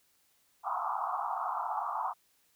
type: band-pass noise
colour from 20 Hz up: pink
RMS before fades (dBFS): -34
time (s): 0.63-2.14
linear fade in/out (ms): 50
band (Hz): 710 to 1300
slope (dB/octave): 96
effects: white hiss -70 dBFS RMS until 2.55 s